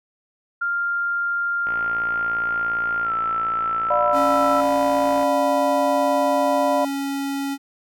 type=tone with pitch glide; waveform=sine; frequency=1396.9 to 1328.4 Hz; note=F6 to E6; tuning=0 to +13 cents; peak=-20 dBFS; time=0.61-4.61 s; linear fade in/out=10 ms; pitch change=-87 cents; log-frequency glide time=3.04-3.12 s
type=click train; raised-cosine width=0.5 ms; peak=-19 dBFS; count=205; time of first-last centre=1.67-5.23 s; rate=57.3 Hz
type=chord; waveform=sine; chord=B diminished; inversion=first; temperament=just; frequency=592.7 / 711.2 / 987.8 Hz; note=D5 / F5 / B5; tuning=+16 / +31 / 0 cents; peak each=-20 / -23 / -23 dBFS; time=3.9-6.85 s; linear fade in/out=5 ms
type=tone; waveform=square; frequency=277.2 Hz; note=C#4; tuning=in tune; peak=-24 dBFS; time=4.12-7.58 s; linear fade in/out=50 ms
effects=none